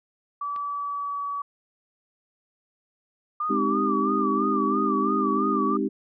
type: tone with pitch glide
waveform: sine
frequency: 1151 to 1139.1 Hz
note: D6 to C#6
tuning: -35 to +47 cents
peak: -27 dBFS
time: 0.41-1.42 s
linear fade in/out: 5 ms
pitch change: -18 cents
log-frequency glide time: 0.62-1.23 s
type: click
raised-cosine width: 0.3 ms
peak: -29 dBFS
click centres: 0.562 s
type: tone with vibrato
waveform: sine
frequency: 1186 Hz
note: D6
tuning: 17 cents sharp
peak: -24 dBFS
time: 3.4-5.77 s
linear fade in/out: 5 ms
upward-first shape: sine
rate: 3 Hz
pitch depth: 81 cents each way
type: chord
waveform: sine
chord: Ab major seventh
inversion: none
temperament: equal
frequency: 207.7 / 261.6 / 311.1 / 392 Hz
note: Ab3 / C4 / Eb4 / G4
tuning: 0 / 0 / 0 / 0 cents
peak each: -28 dBFS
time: 3.49-5.89 s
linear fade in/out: 20 ms
effects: none